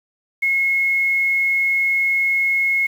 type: tone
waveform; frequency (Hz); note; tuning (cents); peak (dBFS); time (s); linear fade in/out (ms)
sine; 2170; C#7; -37; -15; 0.42-2.87; 10
effects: 7-bit

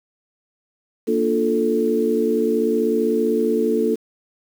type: chord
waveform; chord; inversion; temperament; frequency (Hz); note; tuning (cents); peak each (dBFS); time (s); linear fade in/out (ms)
sine; Bb major seventh; none; equal; 233.1 / 293.7 / 349.2 / 440; Bb3 / D4 / F4 / A4; 0 / 0 / 0 / 0; -22 / -25 / -24 / -19; 1.07-3.96; 20
effects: 7-bit

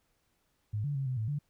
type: tone with pitch steps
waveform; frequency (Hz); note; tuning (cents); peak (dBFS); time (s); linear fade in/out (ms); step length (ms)
sine; 105.5 / 144.5 / 136.2 / 128.3 / 109.6 / 145.6; G#2 / D3 / C#3 / C3 / A2 / D3; +28 / -28 / -30 / -34 / -6 / -15; -30; 0.73-1.39; 10; 110
effects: pink hiss -75 dBFS RMS until 1.49 s

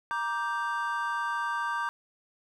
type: chord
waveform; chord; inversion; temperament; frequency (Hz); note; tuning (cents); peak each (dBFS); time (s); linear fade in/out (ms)
triangle; G minor; first; just; 940.8 / 1176 / 1568; Bb5 / D6 / G6; +16 / +2 / 0; -31; 0.11-1.89; 0
effects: none

